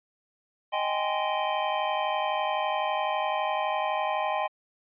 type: chord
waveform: square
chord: Ab major seventh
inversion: second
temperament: just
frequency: 623 / 778.7 / 830.6 / 1038.3 Hz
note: Eb5 / G5 / Ab5 / C6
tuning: +2 / -12 / 0 / -14 cents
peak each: -32 dBFS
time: 0.72-4.48 s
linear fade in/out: 20 ms
effects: resampled to 8000 Hz